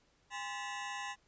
20% pulse ring-modulated tone, 923 Hz, A#5, 17 cents flat, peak -31 dBFS, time 0.3-1.16 s, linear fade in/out 50 ms, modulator 111 Hz, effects pink hiss -71 dBFS RMS until 1.27 s + resampled to 16000 Hz

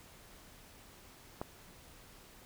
click, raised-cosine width 1 ms, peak -23 dBFS, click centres 1.415 s, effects pink hiss -57 dBFS RMS until 2.45 s

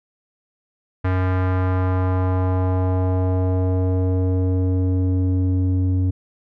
square tone with low-pass filter sweep, 92.5 Hz, F#2, in tune, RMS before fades -19 dBFS, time 1.04-6.11 s, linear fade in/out 10 ms, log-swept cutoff 1700 to 230 Hz, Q 1.5, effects none

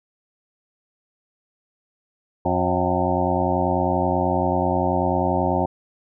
harmonic tone with a mistuned harmonic, 90.3 Hz, F#2, 42 cents flat, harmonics 1 / 2 / 3 / 4 / 6 / 7 / 8 / 9 / 10, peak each -27 / -27 / -27 / -27 / -27 / -27 / -27 / -27 / -27 dBFS, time 2.45-5.66 s, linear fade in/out 5 ms, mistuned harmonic 9, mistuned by -48 cents, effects none

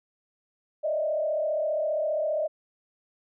sine tone with frequency modulation, 616 Hz, D#5, 17 cents flat, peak -24 dBFS, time 0.83-2.48 s, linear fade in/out 20 ms, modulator 35 Hz, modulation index 1, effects none

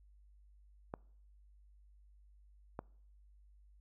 clicks, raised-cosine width 1 ms, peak -26 dBFS, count 2, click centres 0.939 / 2.791 s, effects noise-tail reverb RT60 0.6 s tail -25 dB re dry + added 50 Hz sine -60 dBFS peak until 3.8 s

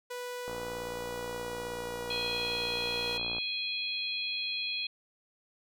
sawtooth tone with pitch glide, 492.4 to 480 Hz, B4 to B4, -5 to -49 cents, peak -33 dBFS, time 0.1-3.18 s, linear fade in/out 10 ms, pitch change -44 cents, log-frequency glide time 0.68-2.74 s
click train, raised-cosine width 1 ms, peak -27 dBFS, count 172, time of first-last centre 0.48-3.383 s, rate 58.9 Hz
harmonic tone, 830.6 Hz, G#5, in tune, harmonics 3 / 4 / 5, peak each -36 / -36 / -36 dBFS, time 2.1-4.87 s, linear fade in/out 5 ms
effects none

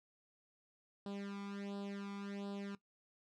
sawtooth tone with flanger, 200 Hz, G3, 35 cents sharp, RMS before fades -45 dBFS, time 1.06-2.75 s, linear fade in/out 2 ms, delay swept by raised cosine 0.23 to 0.89 ms, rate 1.4 Hz, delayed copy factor +0.9, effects noise-tail reverb RT60 0.1 s tail -17 dB re dry + low-pass 5000 Hz 12 dB/octave

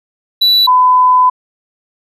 triangle / sine tone pair in turn, 3951 / 1006.2 Hz, B7 / B5, 0 / +32 cents, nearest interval 2 octaves, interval 2368 cents, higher first, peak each -5 dBFS, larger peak neither, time 0.41-0.67 / 0.67-1.3 s, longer second, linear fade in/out 10 ms, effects resampled to 32000 Hz

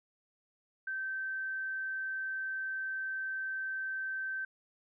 sine tone, 1550 Hz, G6, 20 cents flat, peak -34 dBFS, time 0.87-4.45 s, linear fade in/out 5 ms, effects none

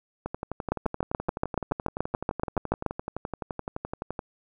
two click trains, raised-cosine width 1 ms, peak -17 / -10 dBFS, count 47 / 16, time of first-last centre 0.26-4.192 / 0.72-2.863 s, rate 11.7 / 7 Hz, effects none

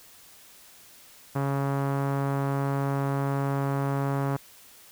sawtooth tone with low-pass filter, 138.59 Hz, C#3, in tune, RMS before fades -27 dBFS, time 1.35-4.37 s, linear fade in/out 10 ms, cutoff 1200 Hz, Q 1.5, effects white hiss -52 dBFS RMS until 4.91 s

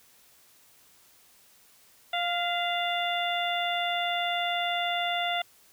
harmonic tone with a mistuned harmonic, 700 Hz, F5, 4 cents sharp, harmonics 1 / 2 / 3 / 4 / 5, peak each -29 / -35 / -34 / -35 / -33 dBFS, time 2.13-5.42 s, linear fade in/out 5 ms, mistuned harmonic 3, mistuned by -39 cents, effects white hiss -59 dBFS RMS until 5.72 s

